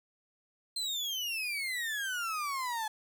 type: exponential sweep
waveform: 35% pulse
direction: down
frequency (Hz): 4169 to 850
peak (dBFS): -31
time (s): 0.76-2.88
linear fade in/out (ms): 5
effects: none

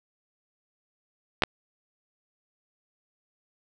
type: clicks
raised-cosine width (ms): 0.3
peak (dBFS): -5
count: 2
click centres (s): 1.422 / 1.436
effects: none

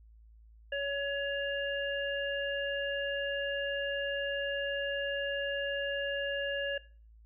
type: harmonic tone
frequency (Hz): 561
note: C#5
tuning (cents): +21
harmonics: 1 / 3 / 5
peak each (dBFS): -34 / -35 / -39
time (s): 0.72-6.78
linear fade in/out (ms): 5
effects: noise-tail reverb RT60 0.4 s tail -19 dB re dry + added 55 Hz sine -54 dBFS peak until 7.25 s

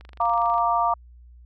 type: click train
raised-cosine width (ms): 0.3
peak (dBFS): -30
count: 15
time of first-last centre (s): 0.01-0.581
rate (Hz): 24.5
type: chord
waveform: sine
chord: Bb major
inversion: second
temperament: equal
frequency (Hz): 698.5 / 932.3 / 1174.7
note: F5 / Bb5 / D6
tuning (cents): 0 / 0 / 0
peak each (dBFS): -23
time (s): 0.2-0.94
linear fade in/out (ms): 5
effects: added 60 Hz sine -45 dBFS peak until 1.45 s

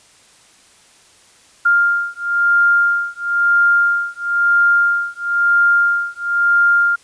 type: beating tone pair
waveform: sine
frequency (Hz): 1400 / 1401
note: F6 / F6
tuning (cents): +4 / +5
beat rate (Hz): 1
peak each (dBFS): -15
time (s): 1.65-6.96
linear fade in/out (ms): 10
effects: white hiss -49 dBFS RMS until 7.03 s + resampled to 22050 Hz

